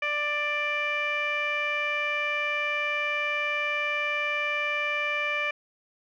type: tone with low-pass filter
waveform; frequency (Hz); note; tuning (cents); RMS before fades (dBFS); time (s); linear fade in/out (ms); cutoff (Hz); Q
15% pulse; 590; D5; +8; -28; 0.02-5.51; 5; 2500; 4.4
effects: none